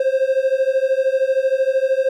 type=beating tone pair; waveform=triangle; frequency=523 / 536 Hz; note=C5 / C5; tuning=-1 / +42 cents; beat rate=13 Hz; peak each=-16 dBFS; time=0-2.09 s; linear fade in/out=5 ms; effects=none